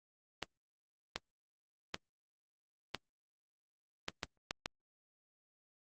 clicks, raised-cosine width 0.2 ms, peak -18 dBFS, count 8, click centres 0.427 / 1.16 / 1.944 / 2.947 / 4.084 / 4.232 / 4.509 / 4.659 s, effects Opus 24 kbps

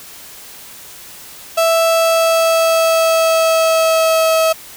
35% pulse tone with pitch glide, 659.3 to 645.4 Hz, E5 to E5, 0 to -37 cents, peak -9 dBFS, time 1.57-4.53 s, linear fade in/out 10 ms, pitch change -37 cents, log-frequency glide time 1.84-4.34 s, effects white hiss -36 dBFS RMS until 4.76 s

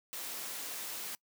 white high-pass noise, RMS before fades -41 dBFS, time 0.13-1.15 s, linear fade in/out 0 ms, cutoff 220 Hz, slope 12 dB/octave, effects noise-tail reverb RT60 0.1 s tail -24 dB re dry

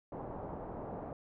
white low-pass noise, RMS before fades -43 dBFS, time 0.12-1.13 s, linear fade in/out 2 ms, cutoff 820 Hz, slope 24 dB/octave, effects none

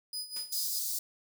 sawtooth tone with tremolo, 4978 Hz, D#8, in tune, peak -31 dBFS, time 0.13-0.79 s, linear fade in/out 2 ms, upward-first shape sine, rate 4.9 Hz, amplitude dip 80%
white noise with exponential decay, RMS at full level -43 dBFS, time 0.36-0.58 s, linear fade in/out 2 ms, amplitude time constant 47 ms
white high-pass noise, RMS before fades -34 dBFS, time 0.52-0.99 s, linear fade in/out 5 ms, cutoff 4100 Hz, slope 48 dB/octave
effects none

